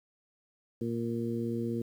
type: harmonic tone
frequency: 116.54 Hz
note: A#2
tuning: in tune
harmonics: 1 / 2 / 3 / 4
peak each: -37 / -33 / -36 / -39 dBFS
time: 0.81-1.82 s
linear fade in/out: 5 ms
effects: 10-bit